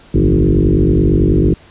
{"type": "tone with frequency modulation", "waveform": "sine", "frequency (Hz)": 116.54, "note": "A#2", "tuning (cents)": 0, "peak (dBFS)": -8, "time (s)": [0.14, 1.54], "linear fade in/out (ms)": 5, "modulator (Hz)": 49.1, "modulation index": 5.6, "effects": ["pink hiss -44 dBFS RMS until 1.7 s", "resampled to 8000 Hz"]}